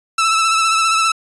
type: tone with vibrato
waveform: sawtooth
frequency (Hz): 1318.5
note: E6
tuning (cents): 0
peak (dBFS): -9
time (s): 0.18-1.12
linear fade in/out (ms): 5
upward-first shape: sine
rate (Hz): 15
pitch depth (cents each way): 30
effects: resampled to 24000 Hz